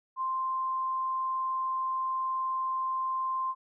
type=tone; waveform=sine; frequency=1046.5 Hz; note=C6; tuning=in tune; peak=-28 dBFS; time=0.16-3.55 s; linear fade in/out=50 ms; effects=none